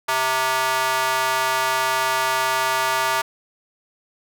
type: tone with high-pass filter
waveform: square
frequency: 130.81 Hz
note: C3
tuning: in tune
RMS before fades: -21 dBFS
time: 0.08-3.22 s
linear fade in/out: 10 ms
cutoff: 980 Hz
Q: 1.8
effects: none